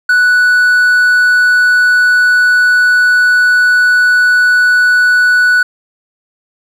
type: tone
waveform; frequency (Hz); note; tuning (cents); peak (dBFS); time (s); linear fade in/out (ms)
triangle; 1480; F#6; 0; -4; 0.09-5.63; 5
effects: none